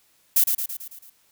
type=noise with echo; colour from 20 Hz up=violet; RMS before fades=-17 dBFS; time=0.36-0.44 s; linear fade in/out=5 ms; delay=110 ms; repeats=6; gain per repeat=-5 dB; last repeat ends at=1.1 s; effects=white hiss -62 dBFS RMS until 1.31 s